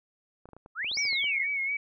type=clicks; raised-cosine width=1 ms; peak=-34 dBFS; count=11; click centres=0.456 / 0.489 / 0.533 / 0.566 / 0.661 / 0.845 / 0.915 / 0.971 / 1.053 / 1.129 / 1.242 s
type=exponential two-way sweep; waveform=sine; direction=up then down; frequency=1196 to 5910 to 1762 Hz; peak=-29 dBFS; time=0.75-1.47 s; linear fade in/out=50 ms; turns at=0.99 s
type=tone with vibrato; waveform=sine; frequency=2217 Hz; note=C#7; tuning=in tune; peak=-27 dBFS; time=0.97-1.77 s; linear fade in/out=5 ms; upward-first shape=sine; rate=4.2 Hz; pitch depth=54 cents each way
effects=none